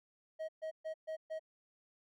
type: tone bursts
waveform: triangle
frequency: 634 Hz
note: D#5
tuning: 32 cents sharp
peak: -36 dBFS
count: 5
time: 0.39-1.395 s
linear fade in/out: 20 ms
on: 97 ms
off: 130 ms
effects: none